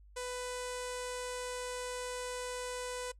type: tone with low-pass filter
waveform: sawtooth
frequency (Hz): 497.7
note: B4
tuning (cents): +13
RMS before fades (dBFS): -40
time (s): 0.16-3.12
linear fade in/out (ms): 10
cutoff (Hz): 8700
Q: 2.8
effects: noise-tail reverb RT60 0.1 s tail -22 dB re dry + added 50 Hz sine -55 dBFS peak until 3.19 s